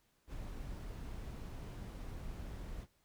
brown noise, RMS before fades -45 dBFS, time 0.27-2.87 s, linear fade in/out 50 ms, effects pink hiss -75 dBFS RMS until 3.04 s

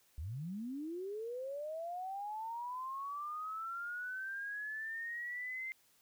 sine linear sweep, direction up, 65.41 to 2093 Hz, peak -39 dBFS, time 0.18-5.72 s, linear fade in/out 0 ms, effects white hiss -70 dBFS RMS until 6.01 s

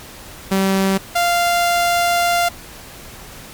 sawtooth tone pair in turn, 192.9 / 695.2 Hz, G3 / F5, -28 / -8 cents, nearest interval octave + minor seventh, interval 2220 cents, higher second, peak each -10 dBFS, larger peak neither, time 0.51-0.98 / 1.15-2.49 s, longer second, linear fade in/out 10 ms, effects pink hiss -37 dBFS RMS until 3.53 s + MP3 96 kbps

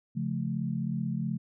sine chord, Db augmented, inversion none, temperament equal with one note detuned, 138.59 / 174.61 / 217.5 Hz, Db3 / F3 / A3, 0 / 0 / -20 cents, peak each -33 dBFS, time 0.15-1.38 s, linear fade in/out 20 ms, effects none

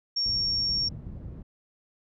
sine tone, 5520 Hz, F8, 21 cents flat, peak -24 dBFS, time 0.16-0.89 s, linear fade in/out 10 ms
white low-pass noise, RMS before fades -39 dBFS, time 0.25-1.43 s, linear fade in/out 10 ms, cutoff 120 Hz, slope 12 dB/octave
effects none

